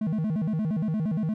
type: tone with vibrato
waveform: triangle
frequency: 185 Hz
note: F#3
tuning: in tune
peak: -22 dBFS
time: 0.01-1.34 s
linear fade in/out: 5 ms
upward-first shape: square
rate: 8.6 Hz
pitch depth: 270 cents each way
effects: none